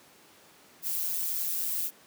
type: noise with amplitude modulation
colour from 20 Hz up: violet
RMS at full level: -28 dBFS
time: 0.82-1.91 s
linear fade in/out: 50 ms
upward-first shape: sine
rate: 169 Hz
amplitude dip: 65%
effects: pink hiss -56 dBFS RMS until 2.06 s + high-pass 200 Hz 12 dB/octave